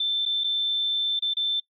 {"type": "tone with dropouts", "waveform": "sine", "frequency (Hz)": 3546, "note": "A7", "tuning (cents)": 13, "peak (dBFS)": -22, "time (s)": [0, 1.6], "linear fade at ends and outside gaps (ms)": 5, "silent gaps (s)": [[0.254, 0.26], [0.438, 0.442], [1.193, 1.222], [1.337, 1.368]], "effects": ["noise-tail reverb RT60 0.1 s tail -21 dB re dry"]}